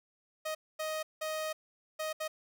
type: tone bursts at uneven times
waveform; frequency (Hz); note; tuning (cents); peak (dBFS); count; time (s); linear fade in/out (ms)
sawtooth; 625; D#5; +8; -30; 5; 0.45-0.55 / 0.79-1.03 / 1.21-1.53 / 1.99-2.13 / 2.2-2.28; 10
effects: none